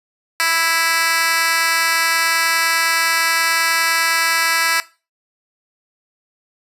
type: tone with high-pass filter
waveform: 10% pulse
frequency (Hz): 329.6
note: E4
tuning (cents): 0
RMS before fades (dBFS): -17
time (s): 0.4-4.8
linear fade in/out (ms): 0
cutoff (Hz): 1700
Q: 0.84
effects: noise-tail reverb RT60 0.3 s tail -17 dB re dry + resampled to 32000 Hz